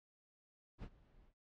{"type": "noise with ADSR envelope", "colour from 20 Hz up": "brown", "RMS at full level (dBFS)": -45, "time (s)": [0.78, 1.34], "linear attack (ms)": 51, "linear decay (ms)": 56, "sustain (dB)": -21, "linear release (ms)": 79, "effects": ["low-pass 4000 Hz 12 dB/octave", "AAC 32 kbps"]}